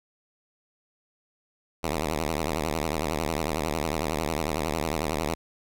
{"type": "tone with vibrato", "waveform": "5% pulse", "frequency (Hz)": 77.9, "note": "D#2", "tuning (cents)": 3, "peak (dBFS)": -15, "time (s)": [1.83, 5.35], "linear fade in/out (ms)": 10, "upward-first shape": "triangle", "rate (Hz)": 11, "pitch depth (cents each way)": 210, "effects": []}